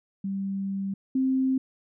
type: tone pair in turn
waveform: sine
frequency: 195.4 / 262.7 Hz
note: G3 / C4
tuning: -5 / +7 cents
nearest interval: perfect fourth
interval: 512 cents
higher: second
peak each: -27 / -21 dBFS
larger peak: second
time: 0.24-0.94 / 1.15-1.58 s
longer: first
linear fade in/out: 5 ms
effects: none